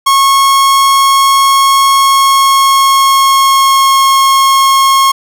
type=tone with pitch glide; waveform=45% pulse; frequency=1093 to 1083.6 Hz; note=C#6 to C#6; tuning=-25 to -40 cents; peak=-5 dBFS; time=0.06-5.12 s; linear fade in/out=10 ms; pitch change=-15 cents; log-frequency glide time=1.91-4.03 s; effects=none